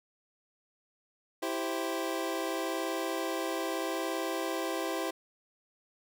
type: chord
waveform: 25% pulse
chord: C major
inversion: first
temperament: equal with one note detuned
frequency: 329.6 / 390.4 / 523.3 Hz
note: E4 / G4 / C5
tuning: 0 / -7 / 0 cents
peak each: -31 / -33 / -33 dBFS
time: 1.42-5.11 s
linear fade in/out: 10 ms
effects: none